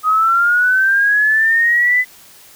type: linear sweep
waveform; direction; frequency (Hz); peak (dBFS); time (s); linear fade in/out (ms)
sine; up; 1244.5 to 2016; -10; 0.03-2.05; 50
effects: white hiss -43 dBFS RMS until 2.55 s